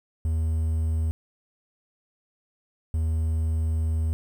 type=tone pair in turn; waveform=triangle; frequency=80.1 / 80.1 Hz; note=E2 / E2; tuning=-49 / -49 cents; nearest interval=unison; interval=0 cents; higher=neither; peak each=-20 dBFS; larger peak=neither; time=0.25-1.11 / 2.94-4.13 s; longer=second; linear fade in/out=0 ms; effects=9-bit